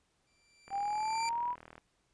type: tone with exponential growth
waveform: 20% pulse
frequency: 2349 Hz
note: D7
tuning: in tune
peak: -30 dBFS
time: 0.27-1.29 s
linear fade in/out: 0 ms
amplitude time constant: 220 ms
type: click train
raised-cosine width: 0.5 ms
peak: -35 dBFS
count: 45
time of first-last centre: 0.68-1.78 s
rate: 40 Hz
type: linear sweep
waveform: sine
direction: up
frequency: 784 to 987.8 Hz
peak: -31 dBFS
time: 0.7-1.56 s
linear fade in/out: 50 ms
effects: pink hiss -75 dBFS RMS until 2.13 s + resampled to 22050 Hz